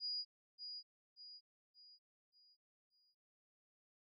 sine tone with echo, 4887 Hz, D#8, 32 cents flat, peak -39 dBFS, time 0-0.25 s, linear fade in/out 50 ms, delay 580 ms, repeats 5, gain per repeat -7 dB, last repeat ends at 3.15 s, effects none

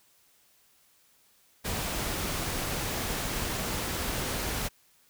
pink noise, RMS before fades -32 dBFS, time 1.64-4.69 s, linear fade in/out 20 ms, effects white hiss -64 dBFS RMS until 5.09 s

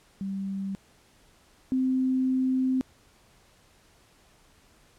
sine tone pair in turn, 194.7 / 259.5 Hz, G3 / C4, -12 / -14 cents, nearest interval perfect fourth, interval 498 cents, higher second, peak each -29 / -22 dBFS, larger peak second, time 0.21-0.75 / 1.72-2.81 s, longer second, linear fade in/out 0 ms, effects pink hiss -60 dBFS RMS until 4.98 s + low-pass 11000 Hz 12 dB/octave

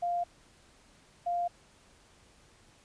sine tone pair in turn, 698.5 / 698.5 Hz, F5 / F5, 0 / 0 cents, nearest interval unison, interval 0 cents, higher neither, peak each -28 dBFS, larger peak neither, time 0.02-0.24 / 1.26-1.48 s, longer neither, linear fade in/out 10 ms, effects pink hiss -61 dBFS RMS until 2.84 s + resampled to 22050 Hz

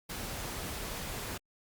pink noise, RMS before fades -39 dBFS, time 0.09-1.38 s, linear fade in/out 10 ms, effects Opus 48 kbps

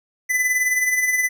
square tone with tremolo, 2005 Hz, B6, 26 cents sharp, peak -16 dBFS, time 0.29-1.29 s, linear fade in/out 20 ms, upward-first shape sine, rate 19 Hz, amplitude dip 50%, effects none

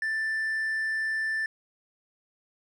sine tone with hard clipping, 1769 Hz, A6, 9 cents sharp, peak -27 dBFS, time 0.02-1.46 s, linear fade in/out 2 ms, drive 2 dB, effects none

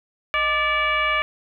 sine tone with frequency modulation, 1746 Hz, A6, 14 cents flat, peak -18 dBFS, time 0.34-1.22 s, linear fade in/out 0 ms, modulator 563 Hz, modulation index 1.7, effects none

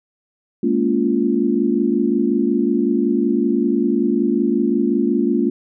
sine chord, Bb minor seventh, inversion third, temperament equal with one note detuned, 207.7 / 233.1 / 283.5 / 349.2 Hz, Ab3 / Bb3 / Db4 / F4, 0 / 0 / +39 / 0 cents, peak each -22 / -19 / -20 / -20 dBFS, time 0.63-5.5 s, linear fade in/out 5 ms, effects none

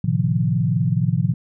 sine chord, F dominant seventh, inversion first, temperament equal with one note detuned, 112.64 / 130.81 / 155.56 / 174.61 Hz, A2 / C3 / Eb3 / F3, +41 / 0 / 0 / 0 cents, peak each -22 dBFS, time 0.04-1.34 s, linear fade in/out 5 ms, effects none

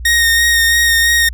sawtooth tone with vibrato, 1856 Hz, A#6, 8 cents flat, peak -6 dBFS, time 0.05-1.29 s, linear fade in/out 5 ms, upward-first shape sine, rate 3 Hz, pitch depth 18 cents each way, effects added 60 Hz sine -24 dBFS peak until 1.33 s

